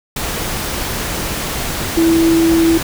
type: tone in noise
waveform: sine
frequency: 329.6 Hz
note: E4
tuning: in tune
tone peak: -9 dBFS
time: 1.97-2.78 s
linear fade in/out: 5 ms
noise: pink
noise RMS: -21 dBFS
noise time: 0.16-2.83 s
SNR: +9 dB
effects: none